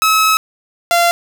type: tone pair in turn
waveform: sawtooth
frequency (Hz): 1289 / 688.8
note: E6 / F5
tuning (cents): -39 / -24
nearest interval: major seventh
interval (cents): 1085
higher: first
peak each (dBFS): -6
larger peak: neither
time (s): 0.02-0.37 / 0.91-1.11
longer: first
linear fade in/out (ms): 0
effects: none